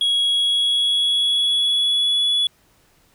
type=tone with pitch glide; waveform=sine; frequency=3322 to 3406 Hz; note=G#7 to G#7; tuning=0 to +43 cents; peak=-13 dBFS; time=0.01-2.47 s; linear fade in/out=2 ms; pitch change=+43 cents; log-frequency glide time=0.22-2.33 s; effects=tanh soft clip ceiling -15 dBFS + pink hiss -58 dBFS RMS until 3.14 s